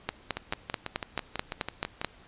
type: two click trains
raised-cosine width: 0.3 ms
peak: -16 / -12 dBFS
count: 11 / 10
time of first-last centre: 0.37-2.015 / 0.09-2.047 s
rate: 6.08 / 4.6 Hz
effects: pink hiss -55 dBFS RMS until 2.27 s + resampled to 8000 Hz